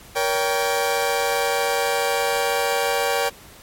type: chord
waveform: sawtooth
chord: G diminished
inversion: first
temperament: just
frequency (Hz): 470.4 / 564.5 / 784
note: Bb4 / Db5 / G5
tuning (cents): +16 / +31 / 0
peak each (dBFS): -20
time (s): 0.15-3.3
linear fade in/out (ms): 20
effects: pink hiss -45 dBFS RMS until 3.62 s + MP3 64 kbps